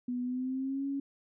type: tone with pitch glide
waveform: sine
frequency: 246.9 to 277.1 Hz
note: B3 to C#4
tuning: 0 to -1 cents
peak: -31 dBFS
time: 0.08-1 s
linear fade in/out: 5 ms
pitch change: +199 cents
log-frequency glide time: 0.22-0.86 s
effects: none